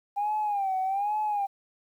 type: tone with vibrato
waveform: sine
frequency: 802 Hz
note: G5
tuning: 39 cents sharp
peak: -24 dBFS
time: 0.16-1.47 s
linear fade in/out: 20 ms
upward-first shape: sine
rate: 1.2 Hz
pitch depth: 110 cents each way
effects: tanh soft clip ceiling -21 dBFS + 10-bit